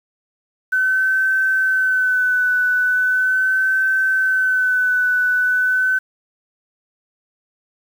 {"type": "tone with vibrato", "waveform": "sine", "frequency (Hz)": 1515, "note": "F#6", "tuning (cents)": 40, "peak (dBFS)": -14, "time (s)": [0.72, 5.99], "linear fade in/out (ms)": 10, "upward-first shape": "sine", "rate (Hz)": 0.39, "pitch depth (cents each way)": 27, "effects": ["7-bit"]}